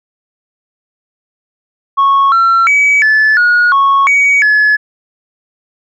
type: tone with pitch steps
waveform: sine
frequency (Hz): 1102 / 1350 / 2278 / 1736 / 1446 / 1103 / 2256 / 1707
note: C#6 / E6 / C#7 / A6 / F#6 / C#6 / C#7 / G#6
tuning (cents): -11 / +41 / +47 / -24 / -40 / -9 / +30 / +47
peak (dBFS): -4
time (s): 1.97-4.77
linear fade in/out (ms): 20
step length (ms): 350
effects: tanh soft clip ceiling -4 dBFS